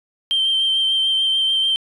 sine tone with vibrato, 3136 Hz, G7, in tune, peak -14 dBFS, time 0.31-1.76 s, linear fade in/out 0 ms, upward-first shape triangle, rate 6.8 Hz, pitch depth 21 cents each way, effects tanh soft clip ceiling -12 dBFS

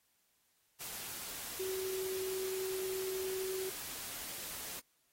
sine tone in noise, 378 Hz, F#4, 37 cents sharp, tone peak -36 dBFS, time 1.59-3.7 s, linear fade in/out 10 ms, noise white, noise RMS -44 dBFS, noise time 0.8-4.8 s, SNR +5 dB, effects white hiss -75 dBFS RMS until 5.12 s + AAC 48 kbps

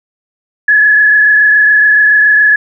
sine tone with frequency modulation, 1700 Hz, G#6, 40 cents sharp, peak -4 dBFS, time 0.68-2.56 s, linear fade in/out 5 ms, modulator 27.1 Hz, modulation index 1.2, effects none

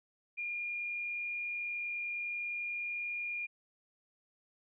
sine tone with frequency modulation, 2417 Hz, D7, 49 cents sharp, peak -35 dBFS, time 0.37-3.47 s, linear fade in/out 20 ms, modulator 50.4 Hz, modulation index 0.41, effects none

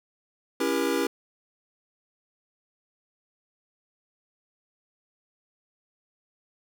square chord, C# diminished seventh, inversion none, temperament just, 277.2 / 332.6 / 399.1 / 479 Hz, C#4 / E4 / G4 / Bb4, 0 / +16 / +31 / +47 cents, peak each -30 dBFS, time 0.6-1.07 s, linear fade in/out 5 ms, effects none

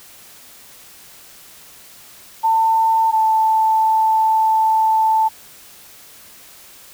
sine tone pair in turn, 895 / 881.2 Hz, A5 / A5, +29 / +2 cents, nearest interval unison, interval 27 cents, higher first, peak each -12 / -12 dBFS, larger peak neither, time 2.43-3.12 / 3.12-5.29 s, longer second, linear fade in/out 20 ms, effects white hiss -43 dBFS RMS until 6.93 s

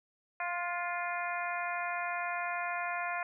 harmonic tone with a mistuned harmonic, 349.3 Hz, F4, in tune, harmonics 2 / 3 / 4 / 5 / 6 / 7, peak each -37 / -39 / -40 / -41 / -42 / -42 dBFS, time 0.4-3.23 s, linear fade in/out 2 ms, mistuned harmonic 4, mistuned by +22 cents, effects none

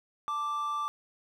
triangle tone pair together, 879.7 / 1174.7 Hz, A5 / D6, -1 / 0 cents, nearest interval perfect fourth, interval 501 cents, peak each -39 / -28 dBFS, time 0.28-0.88 s, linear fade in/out 0 ms, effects none

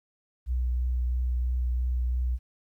sine tone with vibrato, 61.74 Hz, B1, in tune, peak -24 dBFS, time 0.46-2.39 s, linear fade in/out 50 ms, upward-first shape triangle, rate 3 Hz, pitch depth 19 cents each way, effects 11-bit

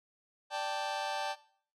sawtooth chord, D suspended fourth, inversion none, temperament just, 587.3 / 783.1 / 881 Hz, D5 / G5 / A5, 0 / -2 / +2 cents, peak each -35 / -33 / -33 dBFS, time 0.5-1.36 s, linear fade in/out 50 ms, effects noise-tail reverb RT60 0.5 s tail -17 dB re dry + low-pass 6000 Hz 12 dB/octave

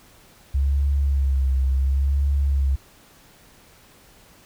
sine tone with vibrato, 68.1 Hz, C#2, 30 cents flat, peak -17 dBFS, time 0.54-2.76 s, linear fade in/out 10 ms, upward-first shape sine, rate 0.71 Hz, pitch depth 53 cents each way, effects pink hiss -52 dBFS RMS until 4.45 s

